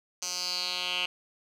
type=tone with band-pass filter sweep; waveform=10% pulse; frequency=180 Hz; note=F#3; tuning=47 cents flat; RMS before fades=-32 dBFS; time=0.22-1.06 s; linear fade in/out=5 ms; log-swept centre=5900 to 2900 Hz; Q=4.4; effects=none